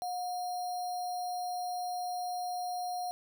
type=tone with sample-and-hold; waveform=sine; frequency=722 Hz; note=F#5; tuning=43 cents flat; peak=-33 dBFS; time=0.02-3.11 s; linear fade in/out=0 ms; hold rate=4900 Hz; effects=none